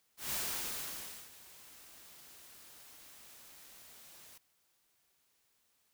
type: noise with ADSR envelope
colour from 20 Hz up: white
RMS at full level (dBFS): -36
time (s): 0.17-4.38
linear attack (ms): 150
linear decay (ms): 970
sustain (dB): -20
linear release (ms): 6
effects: white hiss -75 dBFS RMS until 5.93 s